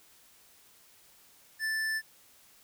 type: tone with tanh clipping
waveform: sine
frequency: 1760 Hz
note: A6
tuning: in tune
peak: -31 dBFS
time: 1.59-2.02 s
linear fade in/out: 50 ms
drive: 17 dB
effects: white hiss -60 dBFS RMS until 2.63 s

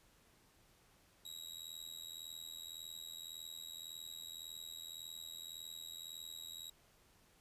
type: tone with amplitude modulation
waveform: sawtooth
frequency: 3842 Hz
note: B7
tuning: 48 cents flat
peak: -40 dBFS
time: 1.25-6.7 s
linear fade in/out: 5 ms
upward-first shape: sine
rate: 81.8 Hz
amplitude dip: 95%
effects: pink hiss -69 dBFS RMS until 7.4 s + resampled to 32000 Hz

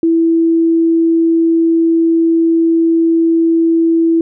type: tone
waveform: sine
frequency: 330 Hz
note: E4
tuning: 2 cents sharp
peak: -8 dBFS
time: 0.03-4.21 s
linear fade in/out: 2 ms
effects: none

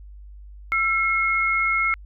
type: tone pair together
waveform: sine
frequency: 1342 / 2163 Hz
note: E6 / C#7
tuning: +31 / -43 cents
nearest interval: minor sixth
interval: 826 cents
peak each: -23 / -20 dBFS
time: 0.72-1.94 s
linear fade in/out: 0 ms
effects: added 50 Hz sine -39 dBFS peak until 2.05 s

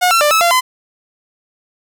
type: tone with pitch steps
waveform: sawtooth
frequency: 723 / 1348 / 593 / 1301 / 688 / 1020 Hz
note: F#5 / E6 / D5 / E6 / F5 / C6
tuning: -40 / +38 / +17 / -23 / -26 / -44 cents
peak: -6 dBFS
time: 0.01-0.61 s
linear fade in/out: 20 ms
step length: 100 ms
effects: none

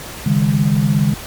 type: chord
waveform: sine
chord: C# suspended second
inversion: none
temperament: equal with one note detuned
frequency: 138.59 / 155.56 / 203.4 Hz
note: C#3 / D#3 / G#3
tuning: 0 / 0 / -36 cents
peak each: -16 dBFS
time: 0.26-1.14 s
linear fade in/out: 5 ms
effects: pink hiss -31 dBFS RMS until 1.26 s + MP3 96 kbps

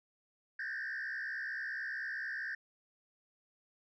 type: tone with frequency modulation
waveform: sine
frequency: 1696 Hz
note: G#6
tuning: 36 cents sharp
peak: -35 dBFS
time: 0.59-2.55 s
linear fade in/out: 5 ms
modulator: 64.5 Hz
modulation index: 2.5
effects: tanh soft clip ceiling -35 dBFS

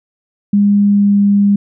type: tone with pitch glide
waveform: sine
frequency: 203.2 to 201.9 Hz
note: G#3 to G#3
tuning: -38 to -49 cents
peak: -7 dBFS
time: 0.53-1.56 s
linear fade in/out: 5 ms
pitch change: -11 cents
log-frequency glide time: 0.83-1.17 s
effects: none

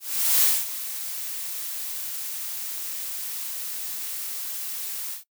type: noise with ADSR envelope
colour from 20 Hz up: blue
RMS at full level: -18 dBFS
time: 0-5.24 s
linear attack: 430 ms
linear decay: 220 ms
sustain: -14 dB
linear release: 130 ms
effects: noise-tail reverb RT60 0.1 s tail -20 dB re dry

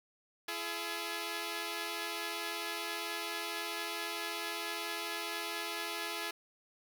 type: tone pair together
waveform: 5% pulse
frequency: 338.3 / 424 Hz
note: E4 / G#4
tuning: +45 / +36 cents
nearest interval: major third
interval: 391 cents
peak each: -28 dBFS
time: 0.48-6.31 s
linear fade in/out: 5 ms
effects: none

